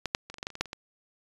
clicks, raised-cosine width 0.2 ms, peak -12 / -7 / -24 / -26 / -27 / -17 / -15 / -30 / -22 / -10 / -27 / -19 dBFS, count 12, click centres 0.057 / 0.149 / 0.3 / 0.342 / 0.384 / 0.429 / 0.469 / 0.503 / 0.554 / 0.61 / 0.657 / 0.731 s, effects resampled to 24000 Hz

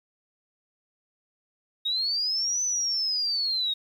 sine linear two-way sweep, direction up then down, 3729 to 6080 to 3729 Hz, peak -24 dBFS, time 1.85-3.74 s, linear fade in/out 10 ms, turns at 2.63 s, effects 9-bit

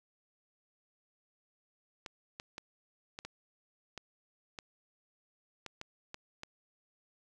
clicks, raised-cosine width 0.2 ms, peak -25 dBFS, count 11, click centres 2.062 / 2.399 / 2.581 / 3.189 / 3.25 / 3.977 / 4.588 / 5.663 / 5.814 / 6.144 / 6.434 s, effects none

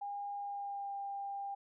sine tone with pitch glide, 810 to 797.5 Hz, G#5 to G5, -43 to +30 cents, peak -38 dBFS, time 0.01-1.55 s, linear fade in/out 10 ms, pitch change -27 cents, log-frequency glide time 0.35-0.95 s, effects none

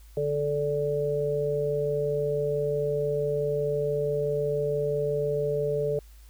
harmonic tone, 145.9 Hz, D3, 11 cents flat, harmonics 1 / 3 / 4, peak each -32 / -26 / -30 dBFS, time 0.17-5.99 s, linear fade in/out 2 ms, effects added 53 Hz sine -47 dBFS peak until 6.29 s + white hiss -60 dBFS RMS until 6.29 s

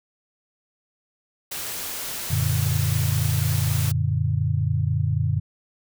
white noise, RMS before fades -31 dBFS, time 1.51-3.92 s, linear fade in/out 10 ms
sine chord, Gb augmented, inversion none, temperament equal, 92.5 / 116.54 / 146.83 Hz, Gb2 / Bb2 / D3, 0 / 0 / 0 cents, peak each -24 dBFS, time 2.3-5.4 s, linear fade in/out 10 ms
effects none

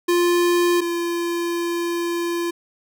square tone pair in turn, 349.2 / 342.8 Hz, F4 / F4, 0 / -32 cents, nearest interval unison, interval 32 cents, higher first, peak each -16 / -22 dBFS, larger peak first, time 0.08-0.81 / 0.81-2.51 s, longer second, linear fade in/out 10 ms, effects none

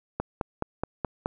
click train, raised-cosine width 1 ms, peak -13 dBFS, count 6, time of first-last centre 0.2-1.259 s, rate 4.72 Hz, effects none

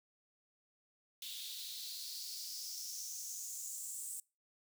white noise with high-pass filter sweep, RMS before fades -45 dBFS, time 1.22-4.2 s, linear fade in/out 2 ms, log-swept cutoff 3400 to 8300 Hz, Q 4.9, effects noise-tail reverb RT60 0.3 s tail -25 dB re dry

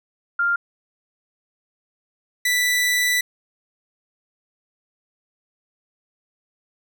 sine / sawtooth tone pair in turn, 1397 / 1975.7 Hz, F6 / B6, 0 / 0 cents, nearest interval tritone, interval 600 cents, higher second, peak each -17 / -14 dBFS, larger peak second, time 0.39-0.56 / 2.45-3.21 s, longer second, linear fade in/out 5 ms, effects none

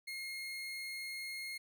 30% pulse tone, 2147 Hz, C7, 44 cents sharp, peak -38 dBFS, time 0.07-1.58 s, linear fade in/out 10 ms, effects none

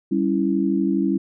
sine chord, C# diminished, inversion second, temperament equal, 196 / 277.2 / 329.6 Hz, G3 / C#4 / E4, 0 / 0 / 0 cents, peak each -22 dBFS, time 0.11-1.18 s, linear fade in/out 10 ms, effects none

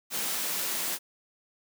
white high-pass noise, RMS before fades -31 dBFS, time 0.1-0.99 s, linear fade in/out 50 ms, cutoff 150 Hz, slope 96 dB/octave, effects none

